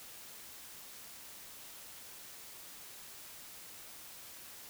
silence, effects white hiss -51 dBFS RMS until 4.69 s

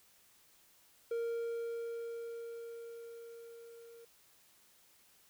triangle tone with level ramp, 464.9 Hz, A#4, 5 cents flat, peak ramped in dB -31 to -51 dBFS, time 1.11-4.05 s, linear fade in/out 5 ms, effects white hiss -66 dBFS RMS until 5.29 s

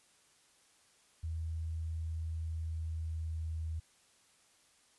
sine tone with pitch glide, 80.9 to 80.16 Hz, E2 to E2, -32 to -48 cents, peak -35 dBFS, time 1.23-3.8 s, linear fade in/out 10 ms, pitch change -16 cents, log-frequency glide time 2.39-3.65 s, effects white hiss -67 dBFS RMS until 4.98 s + resampled to 24000 Hz

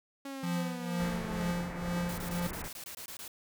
sawtooth exponential sweep, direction down, 277.2 to 208.8 Hz, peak -35 dBFS, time 0.25-1.51 s, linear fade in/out 5 ms
square tone with tremolo, 174.61 Hz, F3, in tune, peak -30 dBFS, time 0.43-2.47 s, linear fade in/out 5 ms, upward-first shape triangle, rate 2.1 Hz, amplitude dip 80%
pink low-pass noise, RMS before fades -41 dBFS, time 1-2.68 s, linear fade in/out 0 ms, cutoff 2300 Hz, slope 48 dB/octave
white noise bursts, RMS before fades -44 dBFS, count 11, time 2.09-3.279 s, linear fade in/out 2 ms, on 89 ms, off 21 ms
effects none

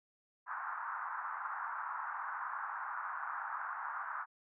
white band-pass noise, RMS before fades -41 dBFS, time 0.46-4.26 s, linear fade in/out 50 ms, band 870 to 1500 Hz, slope 48 dB/octave, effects none

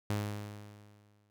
sawtooth tone with exponential decay, 103.83 Hz, G#2, in tune, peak -26 dBFS, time 0.1-1.3 s, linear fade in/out 0 ms, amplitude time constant 260 ms, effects none

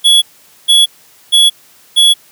square tone bursts, 3375 Hz, G#7, 27 cents sharp, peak -5 dBFS, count 4, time 0.04-2.14 s, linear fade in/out 20 ms, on 180 ms, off 460 ms, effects white hiss -45 dBFS RMS until 2.31 s + high-pass 80 Hz 12 dB/octave

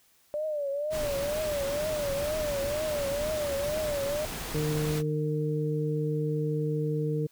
sine tone with vibrato, 587.3 Hz, D5, in tune, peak -28 dBFS, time 0.34-4.25 s, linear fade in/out 0 ms, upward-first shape triangle, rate 2.1 Hz, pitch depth 120 cents each way
pink noise, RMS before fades -36 dBFS, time 0.9-5.03 s, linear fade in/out 50 ms
harmonic tone, 152.1 Hz, D#3, 39 cents flat, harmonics 1 / 2 / 3, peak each -28 / -35 / -31 dBFS, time 4.54-7.27 s, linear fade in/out 10 ms
effects white hiss -64 dBFS RMS until 7.31 s

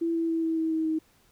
sine tone with pitch steps, 333.3 / 330.4 / 327.6 / 324.7 / 321.9 / 319.2 / 316.4 Hz, E4 / E4 / E4 / E4 / E4 / D#4 / D#4, +19 / +4 / -11 / -26 / -41 / +44 / +29 cents, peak -24 dBFS, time 0.01-0.99 s, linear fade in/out 10 ms, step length 140 ms, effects pink hiss -63 dBFS RMS until 1.31 s

